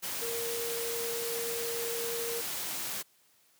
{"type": "tone in noise", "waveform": "sine", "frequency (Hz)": 466.2, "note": "A#4", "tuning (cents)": 0, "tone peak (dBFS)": -35, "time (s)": [0.21, 2.42], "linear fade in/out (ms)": 20, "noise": "white", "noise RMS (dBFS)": -36, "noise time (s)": [0.02, 3.03], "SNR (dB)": -2, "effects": ["white hiss -66 dBFS RMS until 3.59 s", "high-pass 100 Hz 12 dB/octave"]}